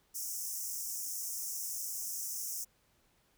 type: high-pass noise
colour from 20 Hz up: pink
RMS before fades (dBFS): -39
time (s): 0.14-2.65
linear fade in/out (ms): 20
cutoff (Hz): 5400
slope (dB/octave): 96
effects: pink hiss -71 dBFS RMS until 3.37 s